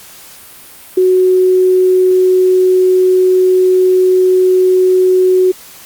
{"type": "tone with ADSR envelope", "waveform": "sine", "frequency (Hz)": 370, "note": "F#4", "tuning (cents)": 0, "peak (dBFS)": -4, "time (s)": [0.97, 5.52], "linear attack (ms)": 8, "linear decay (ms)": 5, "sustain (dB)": -2, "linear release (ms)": 12, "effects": ["white hiss -36 dBFS RMS until 5.85 s", "Opus 48 kbps"]}